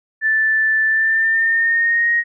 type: tone with pitch glide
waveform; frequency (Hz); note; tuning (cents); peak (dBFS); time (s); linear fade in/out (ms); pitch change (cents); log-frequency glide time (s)
sine; 1760 to 1875.5; A6 to A#6; 0 to +10; -13; 0.21-2.24; 50; +110; 0.86-2.12
effects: none